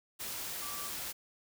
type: tone in noise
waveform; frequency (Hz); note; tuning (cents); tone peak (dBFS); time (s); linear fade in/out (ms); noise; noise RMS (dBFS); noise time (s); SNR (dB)
sine; 1162; D6; -19; -45; 0.61-0.89; 20; white; -40; 0.19-1.13; -8
effects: none